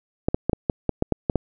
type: clicks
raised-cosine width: 2 ms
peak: -6 dBFS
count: 10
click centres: 0.285 / 0.345 / 0.496 / 0.532 / 0.698 / 0.893 / 1.024 / 1.123 / 1.298 / 1.357 s
effects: none

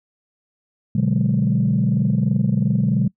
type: chord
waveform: sine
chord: G# half-diminished seventh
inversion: first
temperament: equal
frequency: 123.47 / 146.83 / 185 / 207.7 Hz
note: B2 / D3 / F#3 / G#3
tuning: 0 / 0 / 0 / 0 cents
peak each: -20 dBFS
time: 0.95-3.08 s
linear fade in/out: 5 ms
effects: noise-tail reverb RT60 0.1 s tail -25 dB re dry + tanh soft clip ceiling -9 dBFS

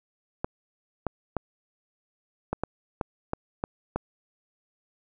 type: clicks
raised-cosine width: 1 ms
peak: -13 dBFS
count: 9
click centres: 0.445 / 1.067 / 1.367 / 2.53 / 2.636 / 3.012 / 3.334 / 3.639 / 3.96 s
effects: none

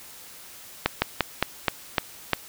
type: slowing click train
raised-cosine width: 0.3 ms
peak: -3 dBFS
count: 7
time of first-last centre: 0.86-2.333 s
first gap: 160 ms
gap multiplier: 1.17
effects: white hiss -45 dBFS RMS until 2.48 s

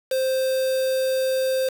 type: tone with quantisation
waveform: triangle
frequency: 523.3 Hz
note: C5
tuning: in tune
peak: -18 dBFS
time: 0.11-1.69 s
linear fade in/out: 5 ms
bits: 5
effects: none

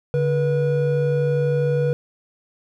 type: tone pair together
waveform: triangle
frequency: 144.04 / 484.5 Hz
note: D3 / B4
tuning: -33 / -33 cents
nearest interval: octave + major sixth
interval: 2100 cents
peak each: -18 dBFS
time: 0.14-1.93 s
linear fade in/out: 0 ms
effects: none

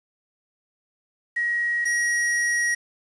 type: tone pair in turn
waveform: sine / square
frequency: 1899 / 1899 Hz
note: A#6 / A#6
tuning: +32 / +32 cents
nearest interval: unison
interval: 0 cents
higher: neither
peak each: -21 dBFS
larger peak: neither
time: 1.36-1.85 / 1.85-2.75 s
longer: second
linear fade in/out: 10 ms
effects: resampled to 22050 Hz + 8-bit

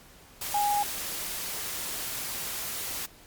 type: tone in noise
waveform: sine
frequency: 822 Hz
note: G#5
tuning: 18 cents flat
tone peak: -23 dBFS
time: 0.54-0.83 s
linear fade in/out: 5 ms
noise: white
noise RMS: -34 dBFS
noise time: 0.41-3.06 s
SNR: +8 dB
effects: pink hiss -53 dBFS RMS until 3.26 s + MP3 96 kbps

